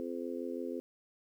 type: harmonic tone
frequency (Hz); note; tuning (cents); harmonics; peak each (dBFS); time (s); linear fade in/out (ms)
86; F2; -26; 3 / 4 / 5 / 6; -40 / -41 / -42 / -43; 0-0.8; 0
effects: 11-bit